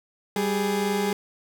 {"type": "tone pair together", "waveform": "30% pulse", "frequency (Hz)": [196, 415.3], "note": ["G3", "G#4"], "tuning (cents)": [0, 0], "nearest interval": "octave + minor second", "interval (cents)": 1300, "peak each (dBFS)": -23, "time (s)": [0.36, 1.13], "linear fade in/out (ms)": 2, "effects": []}